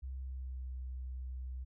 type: tone with pitch glide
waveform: sine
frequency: 65.4 to 63.72 Hz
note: C2 to C2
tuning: 0 to -45 cents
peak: -39 dBFS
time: 0.02-1.65 s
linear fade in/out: 20 ms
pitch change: -45 cents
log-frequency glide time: 0.19-0.71 s
effects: none